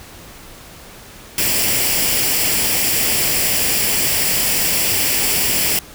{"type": "noise with comb filter", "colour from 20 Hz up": "white", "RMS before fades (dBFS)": -17, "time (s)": [1.38, 5.79], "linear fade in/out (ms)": 2, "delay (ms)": 0.39, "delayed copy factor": 0.55, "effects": ["pink hiss -39 dBFS RMS until 5.94 s"]}